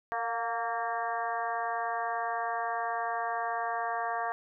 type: harmonic tone with a mistuned harmonic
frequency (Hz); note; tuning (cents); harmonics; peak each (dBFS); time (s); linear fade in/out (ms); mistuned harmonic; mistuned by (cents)
229.8; A#3; -25; 2 / 3 / 4 / 5 / 6 / 7 / 8; -42 / -33 / -37 / -36 / -46 / -39 / -42; 0.12-4.32; 0; 3; +33
effects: none